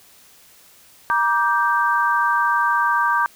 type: chord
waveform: sine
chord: G minor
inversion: first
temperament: equal with one note detuned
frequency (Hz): 948.1 / 1174.7 / 1568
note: Bb5 / D6 / G6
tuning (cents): +29 / 0 / 0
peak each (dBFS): -20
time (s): 1.1-3.26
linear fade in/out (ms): 0
effects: white hiss -50 dBFS RMS until 3.35 s